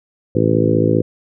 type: harmonic tone with a mistuned harmonic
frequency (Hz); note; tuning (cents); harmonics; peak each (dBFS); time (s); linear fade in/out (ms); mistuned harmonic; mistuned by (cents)
55; A1; 0; 2 / 3 / 4 / 5 / 6 / 7 / 8 / 9; -19 / -20 / -22 / -20 / -19 / -20 / -22 / -20; 0.35-1.02; 5; 2; +20
effects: none